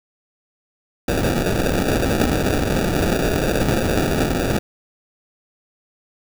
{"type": "noise with sample-and-hold", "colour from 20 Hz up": "blue", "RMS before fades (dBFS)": -19, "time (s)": [1.08, 4.59], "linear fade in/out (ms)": 5, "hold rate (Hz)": 1050, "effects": []}